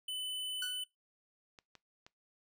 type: tone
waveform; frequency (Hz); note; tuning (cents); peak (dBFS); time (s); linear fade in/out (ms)
square; 3010; F#7; +29; -37; 0.08-0.84; 5
type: tone with exponential decay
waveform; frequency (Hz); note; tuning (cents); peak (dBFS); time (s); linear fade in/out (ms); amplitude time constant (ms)
sawtooth; 1480; F#6; 0; -32; 0.62-0.85; 5; 49
type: clicks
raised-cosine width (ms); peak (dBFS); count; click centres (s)
0.2; -36; 3; 1.588 / 1.753 / 2.065
effects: noise-tail reverb RT60 0.2 s tail -22 dB re dry